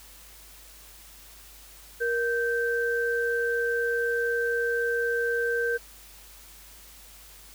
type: tone pair together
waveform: sine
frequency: 470.4 / 1559 Hz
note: A#4 / G6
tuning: +16 / -10 cents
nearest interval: octave + major sixth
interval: 2074 cents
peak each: -26 / -27 dBFS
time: 2-5.78 s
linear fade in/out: 20 ms
effects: added 50 Hz sine -53 dBFS peak until 7.54 s + white hiss -50 dBFS RMS until 7.54 s